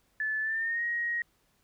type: tone with pitch glide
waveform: sine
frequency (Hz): 1739 to 1885.5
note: A6 to A#6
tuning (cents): -21 to +19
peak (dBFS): -28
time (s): 0.2-1.22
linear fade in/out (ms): 2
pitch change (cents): +140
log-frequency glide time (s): 0.41-0.84
effects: pink hiss -70 dBFS RMS until 1.63 s